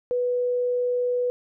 sine tone, 492.5 Hz, B4, 5 cents flat, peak -21 dBFS, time 0.11-1.3 s, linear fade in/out 0 ms, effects none

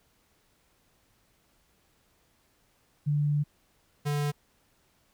sine / square tone pair in turn, 146.83 / 146 Hz, D3 / D3, 0 / -10 cents, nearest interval unison, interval 10 cents, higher first, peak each -23 / -27 dBFS, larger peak first, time 3.06-3.44 / 4.05-4.32 s, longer first, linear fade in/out 20 ms, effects pink hiss -68 dBFS RMS until 5.13 s

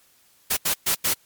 white noise bursts at uneven times, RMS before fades -22 dBFS, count 4, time 0.5-0.57 / 0.65-0.74 / 0.86-0.95 / 1.04-1.14 s, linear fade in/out 10 ms, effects white hiss -59 dBFS RMS until 1.25 s + MP3 96 kbps

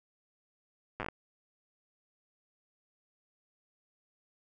slowing click train, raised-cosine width 0.5 ms, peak -21 dBFS, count 7, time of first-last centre 1-1.086 s, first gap 8 ms, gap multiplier 1.23, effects none

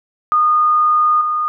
sine tone with level steps, 1226 Hz, D#6, 26 cents flat, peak -10 / -15 dBFS, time 0.32-1.48 s, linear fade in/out 0 ms, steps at 1.21 s, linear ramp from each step 2 ms, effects none

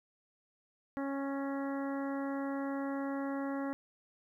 harmonic tone with a mistuned harmonic, 275.7 Hz, C#4, 9 cents flat, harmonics 1 / 2 / 3 / 4 / 5 / 6 / 7, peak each -35 / -41 / -45 / -47 / -49 / -51 / -52 dBFS, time 0.97-3.73 s, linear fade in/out 0 ms, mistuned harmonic 6, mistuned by +20 cents, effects 12-bit

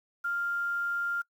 sine tone with quantisation, 1396.9 Hz, F6, in tune, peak -28 dBFS, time 0.24-1.22 s, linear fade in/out 10 ms, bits 9, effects noise-tail reverb RT60 0.1 s tail -24 dB re dry

